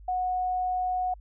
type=tone; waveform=sine; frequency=733 Hz; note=F#5; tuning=16 cents flat; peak=-25 dBFS; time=0.08-1.14 s; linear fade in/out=5 ms; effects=added 50 Hz sine -45 dBFS peak until 1.2 s